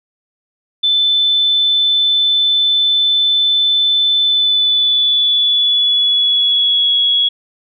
sine tone with pitch glide, 3520 to 3344 Hz, A7 to G#7, 0 to +11 cents, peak -10 dBFS, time 0.83-7.29 s, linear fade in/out 10 ms, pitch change -89 cents, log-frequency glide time 4.22-6.95 s, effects none

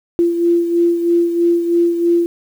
sine beating tone pair, 342 / 345.1 Hz, F4 / F4, -36 / -21 cents, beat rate 3.1 Hz, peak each -12 / -20 dBFS, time 0.19-2.26 s, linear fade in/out 0 ms, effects 7-bit

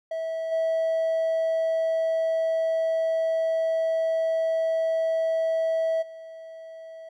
triangle tone with level steps, 650 Hz, E5, 24 cents flat, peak -25 / -19 / -37 dBFS, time 0.11-7.09 s, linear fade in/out 5 ms, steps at 0.51 / 6.01 s, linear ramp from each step 20 ms, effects tanh soft clip ceiling -16 dBFS

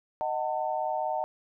sine chord, D# diminished, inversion none, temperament just, 622.3 / 746.7 / 896 Hz, D#5 / F#5 / A5, 0 / +16 / +31 cents, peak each -32 / -31 / -32 dBFS, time 0.21-1.24 s, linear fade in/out 0 ms, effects none

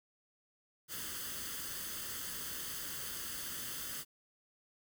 white noise with comb filter, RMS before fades -42 dBFS, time 0.88-4.05 s, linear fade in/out 50 ms, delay 0.63 ms, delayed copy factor +0.65, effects none

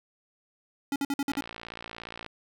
square tone bursts, 280 Hz, C#4, 18 cents sharp, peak -27 dBFS, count 6, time 0.92-1.409 s, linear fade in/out 2 ms, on 39 ms, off 51 ms
click train, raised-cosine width 0.3 ms, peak -23 dBFS, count 56, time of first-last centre 1.3-2.263 s, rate 57.1 Hz
effects none

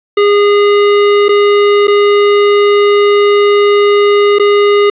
square tone with dropouts, 409.5 Hz, G#4, 24 cents flat, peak -6 dBFS, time 0.17-4.9 s, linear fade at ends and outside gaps 5 ms, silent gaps 1.284-1.29 / 1.872-1.879 / 4.386-4.396 s, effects resampled to 8000 Hz + 7-bit

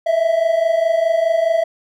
triangle tone pair together, 640 / 664.8 Hz, D#5 / E5, +49 / +15 cents, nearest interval minor second, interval 66 cents, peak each -17 / -13 dBFS, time 0.06-1.64 s, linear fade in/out 10 ms, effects none

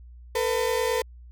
35% pulse tone pair together, 451.4 / 500.7 Hz, A4 / B4, +44 / +24 cents, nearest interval major second, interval 180 cents, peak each -24 dBFS, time 0.35-1.02 s, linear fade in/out 5 ms, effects added 60 Hz sine -43 dBFS peak until 1.31 s

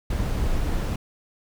brown noise, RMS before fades -24 dBFS, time 0.1-0.96 s, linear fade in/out 5 ms, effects none

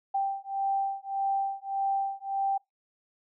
sine beating tone pair, 784 / 785.7 Hz, G5 / G5, 0 / +4 cents, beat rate 1.7 Hz, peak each -30 dBFS, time 0.14-2.58 s, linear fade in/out 10 ms, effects noise-tail reverb RT60 0.2 s tail -25 dB re dry

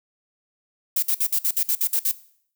violet noise bursts, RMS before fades -21 dBFS, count 10, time 0.96-2.115 s, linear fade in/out 5 ms, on 66 ms, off 55 ms, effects noise-tail reverb RT60 0.6 s tail -18 dB re dry

